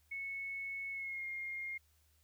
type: tone with pitch glide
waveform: sine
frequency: 2203 to 2129 Hz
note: C#7 to C7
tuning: -11 to +30 cents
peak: -39 dBFS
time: 0.11-1.78 s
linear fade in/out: 10 ms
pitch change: -59 cents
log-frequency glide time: 0.91-1.26 s
effects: added 76 Hz sine -70 dBFS peak until 2.23 s + white hiss -74 dBFS RMS until 2.23 s

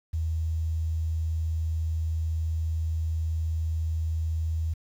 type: tone with quantisation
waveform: sine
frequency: 80.5 Hz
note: E2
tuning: 41 cents flat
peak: -25 dBFS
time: 0.13-4.74 s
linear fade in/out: 10 ms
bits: 9
effects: none

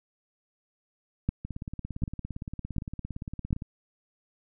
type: two click trains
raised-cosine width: 5 ms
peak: -13 / -23 dBFS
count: 4 / 39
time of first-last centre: 1.29-3.529 / 1.45-3.621 s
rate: 1.34 / 17.5 Hz
effects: none

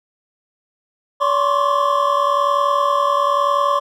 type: tone cluster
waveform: triangle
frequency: 571 / 1043 / 1084 / 1154 Hz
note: D5 / C6 / C#6 / D6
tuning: -49 / -6 / -39 / -31 cents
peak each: -18 dBFS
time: 1.2-3.8 s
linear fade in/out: 20 ms
effects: none

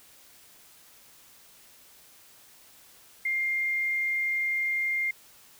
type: tone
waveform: sine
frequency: 2112 Hz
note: C7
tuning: 16 cents sharp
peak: -25 dBFS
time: 3.25-5.11 s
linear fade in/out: 5 ms
effects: white hiss -55 dBFS RMS until 5.59 s

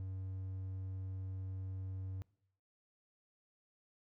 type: tone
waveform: triangle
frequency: 94.7 Hz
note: F#2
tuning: 41 cents sharp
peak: -38 dBFS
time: 0-2.22 s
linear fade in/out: 0 ms
effects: noise-tail reverb RT60 0.7 s tail -23 dB re dry

